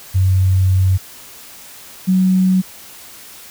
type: tone pair in turn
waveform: sine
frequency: 94 / 186.49 Hz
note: F#2 / F#3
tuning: +28 / +14 cents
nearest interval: octave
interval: 1186 cents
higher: second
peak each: -10 dBFS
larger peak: neither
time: 0.14-0.98 / 2.07-2.62 s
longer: first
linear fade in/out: 20 ms
effects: white hiss -38 dBFS RMS until 3.5 s